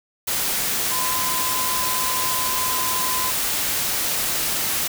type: tone in noise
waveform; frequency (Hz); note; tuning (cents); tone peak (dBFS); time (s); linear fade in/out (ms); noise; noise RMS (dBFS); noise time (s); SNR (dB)
sine; 1021; C6; -43; -26; 0.91-3.31; 10; white; -23; 0.27-4.88; -6
effects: none